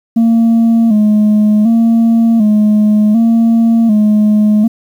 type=tone with vibrato; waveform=sine; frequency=220 Hz; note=A3; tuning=in tune; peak=-3 dBFS; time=0.16-4.68 s; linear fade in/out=10 ms; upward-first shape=square; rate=0.67 Hz; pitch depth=69 cents each way; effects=tanh soft clip ceiling -5 dBFS + 7-bit